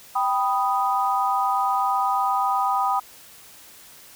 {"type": "chord", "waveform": "sine", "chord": "G augmented", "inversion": "none", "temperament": "equal", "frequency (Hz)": [784, 987.8, 1244.5], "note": ["G5", "B5", "D#6"], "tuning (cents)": [0, 0, 0], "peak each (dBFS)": [-23, -24, -24], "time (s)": [0.15, 3], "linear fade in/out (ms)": 10, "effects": ["white hiss -47 dBFS RMS until 4.15 s"]}